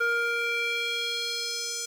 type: tone with band-pass filter sweep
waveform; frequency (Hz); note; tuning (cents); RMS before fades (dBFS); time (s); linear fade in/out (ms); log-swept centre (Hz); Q
square; 469; A#4; +11; -29; 0-1.86; 10; 1400 to 6700; 2.4
effects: 8-bit